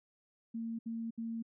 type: tone bursts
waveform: sine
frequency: 228.2 Hz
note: A#3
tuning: 37 cents flat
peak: -36 dBFS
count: 3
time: 0.54-1.426 s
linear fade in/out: 10 ms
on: 250 ms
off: 68 ms
effects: none